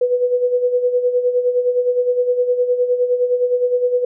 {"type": "tone with tremolo", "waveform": "sine", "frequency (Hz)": 493.9, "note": "B4", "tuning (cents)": 0, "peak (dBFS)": -11, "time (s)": [0.01, 4.05], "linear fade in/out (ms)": 5, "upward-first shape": "sine", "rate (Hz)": 9.7, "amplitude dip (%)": 65, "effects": []}